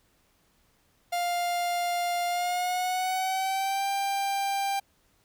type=tone with pitch glide; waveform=45% pulse; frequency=701 to 791.4 Hz; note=F5 to G5; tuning=+6 to +16 cents; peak=-26 dBFS; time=1.12-4.8 s; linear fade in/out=10 ms; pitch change=+210 cents; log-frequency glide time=2.27-3.89 s; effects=pink hiss -67 dBFS RMS until 5.24 s